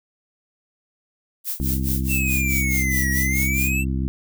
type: noise with tremolo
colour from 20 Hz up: violet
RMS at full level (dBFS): -25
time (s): 1.44-3.73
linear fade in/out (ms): 50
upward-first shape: sine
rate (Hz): 4.7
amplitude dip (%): 90
type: harmonic tone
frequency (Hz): 66.1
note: C2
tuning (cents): +18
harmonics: 1 / 2 / 3 / 4 / 5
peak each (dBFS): -23 / -27 / -28 / -31 / -35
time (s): 1.6-4.08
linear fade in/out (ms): 0
type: exponential two-way sweep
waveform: square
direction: down then up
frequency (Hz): 2700 to 1891 to 2700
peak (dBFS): -23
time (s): 2.08-3.85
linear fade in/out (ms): 50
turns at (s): 3.11
effects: none